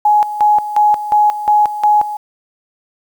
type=tone with tremolo; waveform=sine; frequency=839 Hz; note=G#5; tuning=17 cents sharp; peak=-7 dBFS; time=0.05-2.17 s; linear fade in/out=5 ms; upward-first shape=square; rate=2.8 Hz; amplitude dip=75%; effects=7-bit